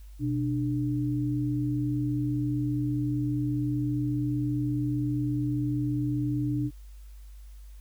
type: tone pair together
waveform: sine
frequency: 125 / 296.6 Hz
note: B2 / D4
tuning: +21 / +17 cents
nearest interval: octave + minor third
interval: 1496 cents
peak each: -28 / -28 dBFS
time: 0.19-6.71 s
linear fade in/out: 50 ms
effects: added 50 Hz sine -43 dBFS peak until 7.8 s + white hiss -63 dBFS RMS until 7.8 s